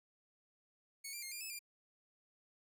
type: tone with pitch steps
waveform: 10% pulse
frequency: 2213 / 2370 / 2131 / 2400 / 2597 / 2396 Hz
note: C#7 / D7 / C7 / D7 / E7 / D7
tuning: -3 / +15 / +31 / +37 / -26 / +34 cents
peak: -35 dBFS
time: 1.04-1.592 s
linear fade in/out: 10 ms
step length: 92 ms
effects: none